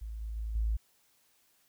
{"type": "tone with level steps", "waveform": "sine", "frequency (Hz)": 54.7, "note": "A1", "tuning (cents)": -9, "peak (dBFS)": [-37, -35, -33, -27], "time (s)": [0.01, 0.77], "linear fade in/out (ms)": 10, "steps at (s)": [0.21, 0.36, 0.55], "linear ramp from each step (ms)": 5, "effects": ["white hiss -69 dBFS RMS until 1.68 s"]}